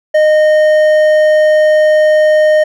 triangle tone with hard clipping, 615 Hz, D#5, 20 cents flat, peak -7 dBFS, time 0.14-2.64 s, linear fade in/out 10 ms, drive 10 dB, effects none

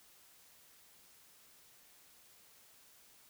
silence, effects white hiss -63 dBFS RMS until 3.29 s

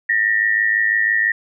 sine tone pair together, 1800 / 1906 Hz, A6 / A#6, +39 / +38 cents, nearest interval minor second, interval 99 cents, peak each -17 dBFS, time 0.09-1.32 s, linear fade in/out 5 ms, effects none

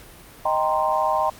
sine chord, C minor seventh, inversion first, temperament equal, 622.3 / 784 / 932.3 / 1046.5 Hz, Eb5 / G5 / Bb5 / C6, 0 / 0 / 0 / 0 cents, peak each -24 dBFS, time 0.45-1.3 s, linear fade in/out 5 ms, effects pink hiss -45 dBFS RMS until 1.39 s + Opus 48 kbps

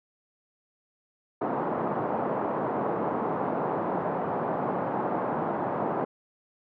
white band-pass noise, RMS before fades -29 dBFS, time 1.41-6.05 s, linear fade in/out 10 ms, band 140 to 980 Hz, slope 24 dB/octave, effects none

